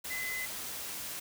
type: tone in noise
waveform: sine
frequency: 2028 Hz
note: B6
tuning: 45 cents sharp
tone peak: -35 dBFS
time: 0.1-0.46 s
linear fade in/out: 10 ms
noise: white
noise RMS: -40 dBFS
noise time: 0.04-1.2 s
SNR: +2 dB
effects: none